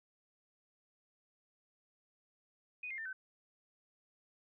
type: tone with pitch steps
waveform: sine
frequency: 2486 / 2115 / 1799 / 1530.3 Hz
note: D#7 / C7 / A6 / G6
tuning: -2 / +18 / +38 / -42 cents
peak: -40 dBFS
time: 2.83-3.13 s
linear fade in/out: 5 ms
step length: 75 ms
effects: none